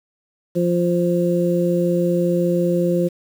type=harmonic tone; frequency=174.61 Hz; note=F3; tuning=in tune; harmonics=1 / 2 / 3; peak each=-19 / -20 / -21 dBFS; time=0.55-3.09 s; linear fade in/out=20 ms; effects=7-bit